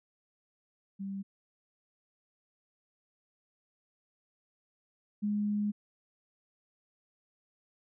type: tone pair in turn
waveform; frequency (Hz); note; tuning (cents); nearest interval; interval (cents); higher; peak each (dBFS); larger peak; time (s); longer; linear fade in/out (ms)
sine; 195.9 / 207.5; G3 / G#3; -1 / -1; minor second; 100; second; -35 / -28; second; 0.99-1.23 / 5.22-5.72; second; 20
effects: none